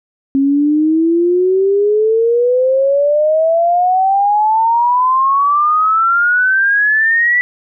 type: exponential sweep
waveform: sine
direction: up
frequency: 269.9 to 1975.5 Hz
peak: -9 dBFS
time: 0.35-7.41 s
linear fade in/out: 0 ms
effects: none